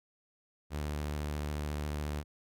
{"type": "tone with vibrato", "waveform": "sawtooth", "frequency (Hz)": 74.3, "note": "D2", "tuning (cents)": 21, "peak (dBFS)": -30, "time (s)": [0.7, 2.24], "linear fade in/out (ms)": 50, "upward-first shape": "square", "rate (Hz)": 14, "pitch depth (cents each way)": 22, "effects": []}